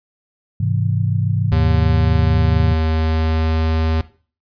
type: chord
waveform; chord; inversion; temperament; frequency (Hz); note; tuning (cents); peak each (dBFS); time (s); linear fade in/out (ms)
sine; Ab augmented; none; equal; 103.83 / 130.81 / 164.81; Ab2 / C3 / E3; 0 / 0 / 0; -18 / -20 / -23; 0.6-2.74; 5
type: tone with pitch glide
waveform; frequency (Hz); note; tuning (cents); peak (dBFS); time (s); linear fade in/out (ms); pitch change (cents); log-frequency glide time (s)
square; 79.5 to 80.05; D#2 to D#2; +38 to +50; -16; 1.52-4.01; 0; +12; 2.89-3.65
effects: noise-tail reverb RT60 0.4 s tail -17 dB re dry + resampled to 11025 Hz